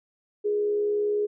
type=tone with frequency modulation; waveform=sine; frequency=415.6 Hz; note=G#4; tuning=1 cent sharp; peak=-22 dBFS; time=0.44-1.27 s; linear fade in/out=20 ms; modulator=70.2 Hz; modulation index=0.26; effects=none